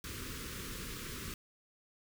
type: band-stop noise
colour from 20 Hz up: pink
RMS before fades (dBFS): -43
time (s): 0.04-1.34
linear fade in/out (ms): 2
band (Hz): 490 to 1100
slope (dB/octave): 48
effects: none